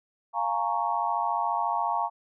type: chord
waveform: sine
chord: Bb minor seventh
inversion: second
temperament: equal with one note detuned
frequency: 698.5 / 830.6 / 924.8 / 1108.7 Hz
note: F5 / Ab5 / Bb5 / Db6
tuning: 0 / 0 / -14 / 0 cents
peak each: -31 / -31 / -28 / -31 dBFS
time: 0.33-2.1 s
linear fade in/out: 50 ms
effects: none